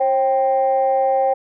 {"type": "tone pair together", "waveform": "sine", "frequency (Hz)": [537, 784.2], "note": ["C5", "G5"], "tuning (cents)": [45, 0], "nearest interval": "perfect fifth", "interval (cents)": 655, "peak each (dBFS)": -16, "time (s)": [0, 1.34], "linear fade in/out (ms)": 10, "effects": ["tanh soft clip ceiling -8 dBFS"]}